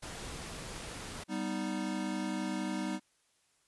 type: noise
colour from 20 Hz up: pink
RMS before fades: -43 dBFS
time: 0.02-1.24 s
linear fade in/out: 10 ms
type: chord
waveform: square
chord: G augmented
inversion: none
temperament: equal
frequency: 196 / 246.9 / 311.1 Hz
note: G3 / B3 / D#4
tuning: 0 / 0 / 0 cents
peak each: -38 / -40 / -38 dBFS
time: 1.28-3 s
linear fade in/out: 50 ms
effects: white hiss -72 dBFS RMS until 3.67 s + resampled to 24000 Hz